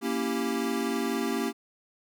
square chord, A# diminished seventh, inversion none, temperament equal, 233.1 / 277.2 / 329.6 / 392 Hz, A#3 / C#4 / E4 / G4, 0 / 0 / 0 / 0 cents, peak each -32 / -33 / -36 / -33 dBFS, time 0.01-1.53 s, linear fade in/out 50 ms, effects none

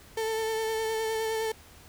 35% pulse tone with vibrato, 443.1 Hz, A4, 12 cents sharp, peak -26 dBFS, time 0.17-1.52 s, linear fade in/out 5 ms, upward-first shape sine, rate 9.7 Hz, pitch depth 19 cents each way, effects added 77 Hz sine -57 dBFS peak until 1.88 s + pink hiss -53 dBFS RMS until 1.88 s

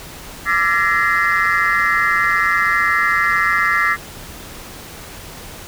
sine tone cluster, 1179 / 1349 / 1694 / 1878 / 2063 Hz, D6 / E6 / G#6 / A#6 / C7, +6 / +40 / +34 / +12 / -25 cents, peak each -19 dBFS, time 0.45-3.97 s, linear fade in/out 50 ms, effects tanh soft clip ceiling -6 dBFS + pink hiss -35 dBFS RMS until 5.67 s

